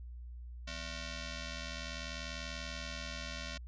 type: ring-modulated tone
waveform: 5% pulse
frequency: 415.3 Hz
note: G#4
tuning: in tune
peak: -27 dBFS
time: 0.67-3.58 s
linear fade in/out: 10 ms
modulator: 998 Hz
effects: added 60 Hz sine -44 dBFS peak until 3.67 s + resampled to 16000 Hz